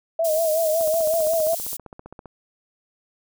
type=tone with vibrato; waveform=sine; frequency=641 Hz; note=E5; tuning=49 cents flat; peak=-18 dBFS; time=0.19-1.55 s; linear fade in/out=5 ms; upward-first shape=sine; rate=5.4 Hz; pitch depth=71 cents each way
type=high-pass noise; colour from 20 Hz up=white; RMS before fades=-30 dBFS; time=0.24-1.77 s; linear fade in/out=10 ms; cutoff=6400 Hz; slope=12 dB/octave
type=click train; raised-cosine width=1 ms; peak=-25 dBFS; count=23; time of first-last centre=0.81-2.257 s; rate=15.2 Hz
effects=none